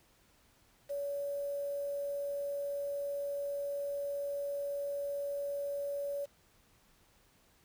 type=tone with quantisation; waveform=sine; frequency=567 Hz; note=C#5; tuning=39 cents sharp; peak=-34 dBFS; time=0.89-6.26 s; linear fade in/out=20 ms; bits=9; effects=pink hiss -67 dBFS RMS until 7.64 s